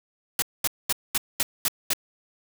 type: noise bursts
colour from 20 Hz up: white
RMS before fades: -23 dBFS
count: 7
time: 0.39-1.934 s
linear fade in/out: 2 ms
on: 32 ms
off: 220 ms
effects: none